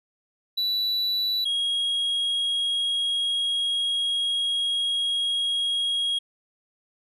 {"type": "tone pair in turn", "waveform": "triangle", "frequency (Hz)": [3951, 3286], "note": ["B7", "G#7"], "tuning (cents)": [0, -19], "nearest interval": "minor third", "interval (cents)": 319, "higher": "first", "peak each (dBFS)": -21, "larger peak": "neither", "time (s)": [[0.57, 1.45], [1.45, 6.19]], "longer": "second", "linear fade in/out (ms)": 10, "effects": ["resampled to 32000 Hz"]}